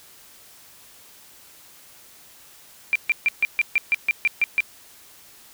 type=tone bursts; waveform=sine; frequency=2372 Hz; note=D7; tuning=17 cents sharp; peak=-15 dBFS; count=11; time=2.93-4.605 s; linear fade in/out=0 ms; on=25 ms; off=140 ms; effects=white hiss -49 dBFS RMS until 5.53 s